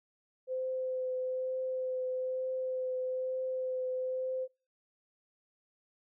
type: tone with vibrato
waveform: sine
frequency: 514 Hz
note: C5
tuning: 31 cents flat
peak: -32 dBFS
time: 0.47-4.48 s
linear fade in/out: 50 ms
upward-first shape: triangle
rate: 1.1 Hz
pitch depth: 13 cents each way
effects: noise-tail reverb RT60 0.3 s tail -23 dB re dry